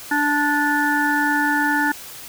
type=harmonic tone; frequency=292.3 Hz; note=D4; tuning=8 cents flat; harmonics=1 / 3 / 5 / 6; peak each=-22 / -22 / -22 / -22 dBFS; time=0.11-1.92 s; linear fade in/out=5 ms; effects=white hiss -37 dBFS RMS until 2.28 s